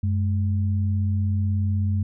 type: tone pair together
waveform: sine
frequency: 95 / 211.2 Hz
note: F#2 / G#3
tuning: +46 / +29 cents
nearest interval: octave + major second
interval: 1383 cents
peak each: -20 / -29 dBFS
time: 0.03-2.03 s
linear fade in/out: 5 ms
effects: none